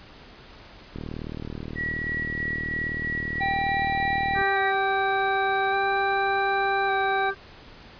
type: click train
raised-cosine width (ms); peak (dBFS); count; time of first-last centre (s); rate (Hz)
3; -21; 135; 0.96-4.414; 38.8
type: tone with tremolo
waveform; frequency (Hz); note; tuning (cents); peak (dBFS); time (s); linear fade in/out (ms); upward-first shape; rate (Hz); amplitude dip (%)
sine; 1926; B6; -44; -26; 1.75-4.73; 50; square; 3.1; 25
type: tone with vibrato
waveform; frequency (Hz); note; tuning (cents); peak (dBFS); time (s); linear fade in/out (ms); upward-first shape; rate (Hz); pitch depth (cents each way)
square; 780; G5; -9; -25; 3.4-7.31; 20; square; 0.43; 16
type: harmonic tone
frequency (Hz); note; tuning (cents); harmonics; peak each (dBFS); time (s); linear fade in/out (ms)
392; G4; 0; 1 / 3 / 4; -28 / -32 / -27; 4.34-7.35; 50
effects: pink hiss -47 dBFS RMS until 7.99 s + resampled to 11025 Hz